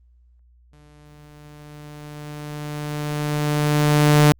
sawtooth tone with exponential growth, 148.7 Hz, D3, 22 cents sharp, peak -6 dBFS, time 0.73-4.32 s, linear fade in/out 0 ms, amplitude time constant 780 ms, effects added 60 Hz sine -51 dBFS peak until 4.39 s + Opus 24 kbps

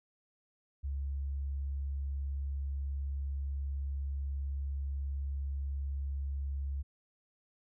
sine tone, 69.3 Hz, C#2, in tune, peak -33 dBFS, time 0.83-6.83 s, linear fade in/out 20 ms, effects none

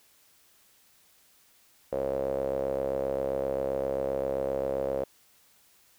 sawtooth tone with band-pass filter, 67.6 Hz, C#2, 43 cents flat, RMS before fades -30 dBFS, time 1.92-5.04 s, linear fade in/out 5 ms, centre 530 Hz, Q 7.6, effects white hiss -62 dBFS RMS until 5.98 s

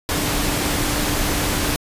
sine tone in noise, 293.7 Hz, D4, in tune, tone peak -28 dBFS, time 0.09-1.76 s, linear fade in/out 0 ms, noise pink, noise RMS -21 dBFS, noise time 0.09-1.76 s, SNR -10 dB, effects resampled to 32000 Hz

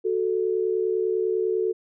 sine tone pair together, 370 / 440 Hz, F#4 / A4, 0 / 0 cents, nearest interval minor third, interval 300 cents, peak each -24 dBFS, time 0.04-1.73 s, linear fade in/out 20 ms, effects none

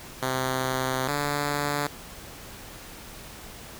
5% pulse tone pair in turn, 130.2 / 145.09 Hz, C3 / D3, -8 / -21 cents, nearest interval major second, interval 187 cents, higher second, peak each -14 dBFS, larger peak neither, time 0.22-1.08 / 1.08-1.87 s, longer first, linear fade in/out 2 ms, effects pink hiss -43 dBFS RMS until 3.79 s

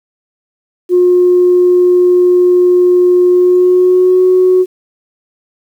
sine tone with pitch glide, 358.7 to 368.4 Hz, F4 to F#4, +46 to -7 cents, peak -4 dBFS, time 0.89-4.66 s, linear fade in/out 50 ms, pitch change +47 cents, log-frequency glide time 3.29-4.22 s, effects tanh soft clip ceiling 0 dBFS + 7-bit

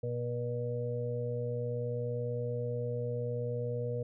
harmonic tone, 120.6 Hz, B2, 41 cents flat, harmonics 1 / 2 / 4 / 5, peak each -35 / -46 / -35 / -44 dBFS, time 0.03-4.03 s, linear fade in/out 5 ms, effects none

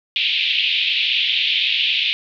pink band-pass noise, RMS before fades -19 dBFS, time 0.16-2.13 s, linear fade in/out 0 ms, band 2500 to 3700 Hz, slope 48 dB/octave, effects none

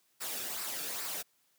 white noise with flanger, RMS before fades -38 dBFS, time 0.2-1.23 s, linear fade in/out 20 ms, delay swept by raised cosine 0.3 to 1.01 ms, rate 2.4 Hz, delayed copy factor -0.5, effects white hiss -72 dBFS RMS until 1.58 s + high-pass 100 Hz 12 dB/octave

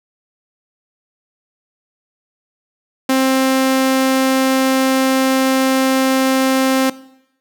sawtooth tone, 263.9 Hz, C4, 15 cents sharp, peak -8 dBFS, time 3.09-6.9 s, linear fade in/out 5 ms, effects noise-tail reverb RT60 0.8 s tail -19 dB re dry

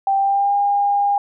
sine tone with pitch glide, 784 to 808.8 Hz, G5 to G#5, 0 to -46 cents, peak -14 dBFS, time 0.07-1.18 s, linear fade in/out 2 ms, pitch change +54 cents, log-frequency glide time 0.17-0.55 s, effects none

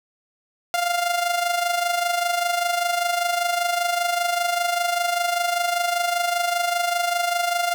sawtooth tone with amplitude modulation, 698.5 Hz, F5, in tune, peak -14 dBFS, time 0.74-7.74 s, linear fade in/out 0 ms, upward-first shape sine, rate 25.1 Hz, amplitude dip 60%, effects none

